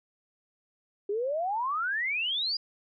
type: exponential sweep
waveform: sine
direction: up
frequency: 392 to 4943 Hz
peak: -27 dBFS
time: 1.09-2.57 s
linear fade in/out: 5 ms
effects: none